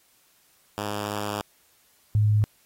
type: tone pair in turn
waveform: 5% pulse / sine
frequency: 103.4 / 105.69 Hz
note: G#2 / G#2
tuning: -7 / +31 cents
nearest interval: unison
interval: 38 cents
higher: second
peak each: -17 dBFS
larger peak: neither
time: 0.78-1.41 / 2.15-2.44 s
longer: first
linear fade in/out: 0 ms
effects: white hiss -62 dBFS RMS until 2.65 s + AAC 48 kbps